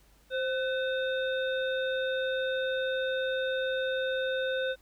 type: harmonic tone with a mistuned harmonic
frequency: 523.3 Hz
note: C5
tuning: in tune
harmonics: 1 / 3 / 5 / 7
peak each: -29 / -34 / -46 / -39 dBFS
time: 0.3-4.76 s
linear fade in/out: 50 ms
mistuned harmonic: 3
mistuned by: -67 cents
effects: added 50 Hz sine -61 dBFS peak until 4.81 s + pink hiss -64 dBFS RMS until 4.81 s